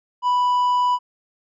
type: tone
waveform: triangle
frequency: 987.8 Hz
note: B5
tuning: in tune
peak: -14 dBFS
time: 0.22-0.99 s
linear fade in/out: 50 ms
effects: resampled to 16000 Hz